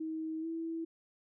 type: tone with pitch glide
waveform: sine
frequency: 318 to 328.1 Hz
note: D#4 to E4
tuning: +38 to -8 cents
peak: -35 dBFS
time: 0-0.85 s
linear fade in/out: 10 ms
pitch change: +54 cents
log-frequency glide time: 0.41-0.46 s
effects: none